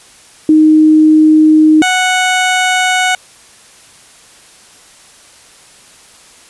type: tone pair in turn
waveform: sine / 15% pulse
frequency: 310.6 / 738.7 Hz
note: D#4 / F#5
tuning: -3 / -3 cents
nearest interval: octave + minor third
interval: 1500 cents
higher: second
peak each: -3 dBFS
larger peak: neither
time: 0.49-1.82 / 1.82-3.15 s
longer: neither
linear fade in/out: 2 ms
effects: white hiss -41 dBFS RMS until 6.49 s + resampled to 24000 Hz